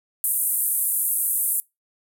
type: band-pass noise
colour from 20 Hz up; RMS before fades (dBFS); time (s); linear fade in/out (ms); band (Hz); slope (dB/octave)
white; -23; 0.24-1.6; 0; 9000 to 14000; 48
effects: noise-tail reverb RT60 0.2 s tail -23 dB re dry